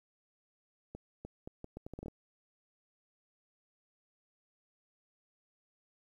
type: accelerating click train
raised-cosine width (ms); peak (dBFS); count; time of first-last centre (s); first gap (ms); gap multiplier
2; -30; 11; 0.95-2.082; 300; 0.75
effects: 11-bit